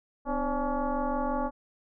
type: tone with frequency modulation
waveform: sine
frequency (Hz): 300.9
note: D4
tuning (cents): +42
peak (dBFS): -26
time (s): 0.25-1.51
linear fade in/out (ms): 50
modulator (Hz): 278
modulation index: 2.9
effects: none